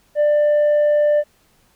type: tone with tanh clipping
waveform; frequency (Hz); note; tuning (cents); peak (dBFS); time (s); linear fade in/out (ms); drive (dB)
sine; 593; D5; +17; -13; 0.15-1.24; 50; 2
effects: pink hiss -58 dBFS RMS until 1.75 s